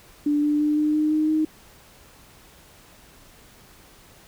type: tone with pitch steps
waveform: sine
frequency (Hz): 293.7 / 296.6 / 299.5 / 302.5 / 305.5 / 308.5 / 311.5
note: D4 / D4 / D4 / D#4 / D#4 / D#4 / D#4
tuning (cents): 0 / +17 / +34 / -49 / -32 / -15 / +2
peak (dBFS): -18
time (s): 0.26-1.45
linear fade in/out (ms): 5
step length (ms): 170
effects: pink hiss -51 dBFS RMS until 4.27 s